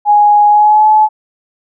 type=tone with pitch glide; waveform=sine; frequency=830.6 to 858.9 Hz; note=G#5 to A5; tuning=0 to -42 cents; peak=-4 dBFS; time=0.05-1.09 s; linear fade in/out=50 ms; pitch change=+58 cents; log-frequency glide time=0.48-0.87 s; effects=none